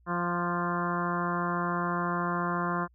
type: harmonic tone with a mistuned harmonic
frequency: 174.61 Hz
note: F3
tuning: in tune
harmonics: 1 / 2 / 3 / 4 / 5 / 6 / 7 / 8 / 9 / 10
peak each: -32 / -36 / -41 / -37 / -44 / -32 / -37 / -37 / -42 / -44 dBFS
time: 0.06-2.88 s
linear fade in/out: 50 ms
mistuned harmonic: 7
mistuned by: -20 cents
effects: added 60 Hz sine -59 dBFS peak until 2.94 s